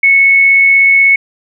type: tone with amplitude modulation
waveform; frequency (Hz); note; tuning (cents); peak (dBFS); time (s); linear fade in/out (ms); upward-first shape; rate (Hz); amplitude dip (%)
sine; 2204; C#7; -11; -3; 0.03-1.16; 5; sine; 76.3; 25
effects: none